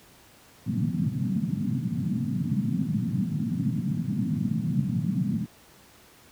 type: band-pass noise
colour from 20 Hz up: white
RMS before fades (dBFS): -27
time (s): 0.66-5.46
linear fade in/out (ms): 10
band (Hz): 110 to 240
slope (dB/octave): 48
effects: pink hiss -54 dBFS RMS until 6.31 s + high-pass 60 Hz 12 dB/octave